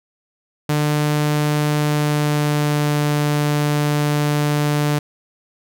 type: tone with pitch glide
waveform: sawtooth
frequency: 149.2 to 147.74 Hz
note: D3 to D3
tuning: +28 to +11 cents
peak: -12 dBFS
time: 0.69-4.99 s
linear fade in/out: 5 ms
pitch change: -17 cents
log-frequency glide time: 1.75-2.96 s
effects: none